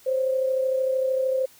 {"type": "tone pair together", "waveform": "sine", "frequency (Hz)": [521.2, 554.4], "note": ["C5", "C#5"], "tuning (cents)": [-7, 0], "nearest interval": "minor second", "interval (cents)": 107, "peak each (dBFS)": [-21, -31], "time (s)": [0.06, 1.46], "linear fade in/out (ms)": 10, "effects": ["white hiss -53 dBFS RMS until 1.59 s"]}